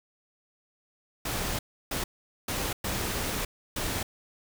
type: noise bursts at uneven times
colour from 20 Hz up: pink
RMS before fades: -31 dBFS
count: 5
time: 1.25-1.59 / 1.91-2.04 / 2.48-2.73 / 2.84-3.45 / 3.76-4.03 s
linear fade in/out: 5 ms
effects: none